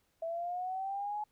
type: linear sweep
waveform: sine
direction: up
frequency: 653 to 849 Hz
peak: -34 dBFS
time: 0.22-1.24 s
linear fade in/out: 5 ms
effects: pink hiss -75 dBFS RMS until 1.31 s